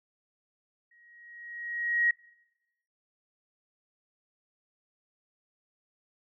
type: tone with exponential growth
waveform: sine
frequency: 1893 Hz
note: A#6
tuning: 26 cents sharp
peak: -20 dBFS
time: 0.91-2.11 s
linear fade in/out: 5 ms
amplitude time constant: 260 ms
effects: noise-tail reverb RT60 1.0 s tail -25 dB re dry